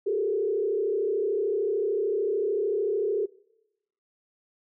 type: tone with frequency modulation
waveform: sine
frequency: 416.2 Hz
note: G#4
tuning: 4 cents sharp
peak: -23 dBFS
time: 0.06-3.26 s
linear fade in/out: 10 ms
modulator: 33.4 Hz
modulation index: 1.2
effects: noise-tail reverb RT60 0.9 s tail -24 dB re dry